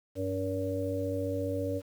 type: harmonic tone with a mistuned harmonic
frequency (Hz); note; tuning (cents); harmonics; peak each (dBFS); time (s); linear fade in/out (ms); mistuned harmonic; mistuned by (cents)
94.7; F#2; +41; 1 / 3 / 5 / 6; -35 / -35 / -35 / -35; 0.15-1.82; 50; 1; +52
effects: 9-bit